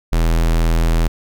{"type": "tone", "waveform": "square", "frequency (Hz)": 41.2, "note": "E1", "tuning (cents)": 0, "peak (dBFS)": -13, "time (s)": [0.12, 1.08], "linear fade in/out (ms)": 10, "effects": []}